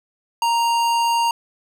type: tone with hard clipping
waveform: sine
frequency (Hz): 932.3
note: A#5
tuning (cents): 0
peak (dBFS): -18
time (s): 0.42-1.31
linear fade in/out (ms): 2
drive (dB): 17
effects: none